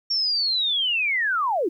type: linear sweep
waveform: sine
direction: down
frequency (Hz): 5530 to 293.7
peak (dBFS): -20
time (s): 0.1-1.69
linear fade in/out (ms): 10
effects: 10-bit